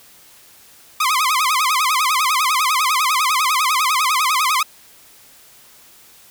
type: tone with vibrato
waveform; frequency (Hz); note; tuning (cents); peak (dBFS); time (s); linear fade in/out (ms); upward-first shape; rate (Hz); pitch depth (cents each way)
sawtooth; 1135; C#6; +41; -11; 1-4.63; 5; sine; 10; 210
effects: white hiss -47 dBFS RMS until 6.3 s